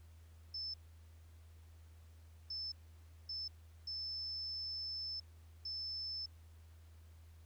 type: tone bursts at uneven times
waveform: sine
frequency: 5270 Hz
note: E8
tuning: 1 cent flat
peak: -40 dBFS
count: 5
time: 0.54-0.74 / 2.5-2.72 / 3.29-3.48 / 3.87-5.2 / 5.65-6.26 s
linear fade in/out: 5 ms
effects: added 81 Hz sine -56 dBFS peak until 7.45 s + pink hiss -71 dBFS RMS until 7.45 s